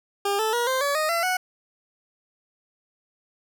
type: tone with pitch steps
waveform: 20% pulse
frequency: 401.9 / 438.3 / 477.9 / 521.2 / 568.4 / 619.8 / 675.9 / 737.1 Hz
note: G4 / A4 / A#4 / C5 / C#5 / D#5 / E5 / F#5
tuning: +43 / -7 / +43 / -7 / +43 / -7 / +43 / -7 cents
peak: -17 dBFS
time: 0.25-1.37 s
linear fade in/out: 5 ms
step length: 140 ms
effects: none